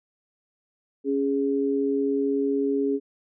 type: tone pair together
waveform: sine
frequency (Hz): 277.2 / 413.2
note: C#4 / G#4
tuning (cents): 0 / -9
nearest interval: perfect fifth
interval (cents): 691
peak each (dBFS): -24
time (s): 1.04-3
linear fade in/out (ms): 50
effects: none